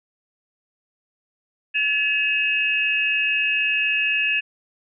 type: tone cluster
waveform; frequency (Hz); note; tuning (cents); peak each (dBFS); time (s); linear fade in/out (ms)
sine; 1714 / 2561 / 2785; A6 / D#7 / F7; -46 / +49 / -5; -26 / -20 / -25; 1.74-4.41; 20
effects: none